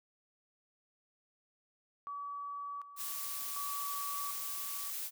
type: tone with tremolo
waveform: sine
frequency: 1142 Hz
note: D6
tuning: 49 cents flat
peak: -39 dBFS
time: 2.07-4.9 s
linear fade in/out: 0 ms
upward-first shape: square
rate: 0.67 Hz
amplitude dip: 70%
type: noise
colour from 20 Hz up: blue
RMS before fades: -40 dBFS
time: 2.96-5.11 s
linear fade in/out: 50 ms
effects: none